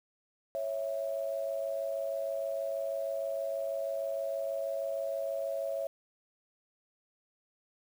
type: tone pair together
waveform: sine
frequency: 553 / 659.3 Hz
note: C#5 / E5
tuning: -4 / 0 cents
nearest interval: minor third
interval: 304 cents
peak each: -34 / -35 dBFS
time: 0.55-5.87 s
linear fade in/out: 0 ms
effects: 9-bit